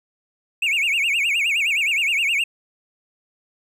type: tone with vibrato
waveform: triangle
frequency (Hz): 2489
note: D#7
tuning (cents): 0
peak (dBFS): -16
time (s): 0.62-2.44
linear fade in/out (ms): 5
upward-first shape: sine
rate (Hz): 9.6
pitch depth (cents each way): 230
effects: none